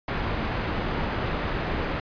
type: low-pass noise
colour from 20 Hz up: pink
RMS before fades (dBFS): -28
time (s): 0.08-2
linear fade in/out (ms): 2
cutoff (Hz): 2300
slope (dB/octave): 12
effects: resampled to 11025 Hz